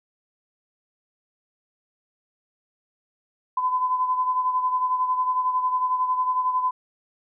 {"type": "beating tone pair", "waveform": "sine", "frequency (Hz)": [1011, 1022], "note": ["B5", "C6"], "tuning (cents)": [40, -41], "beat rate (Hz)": 11, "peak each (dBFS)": [-21, -29], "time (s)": [3.57, 6.71], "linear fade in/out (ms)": 5, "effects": []}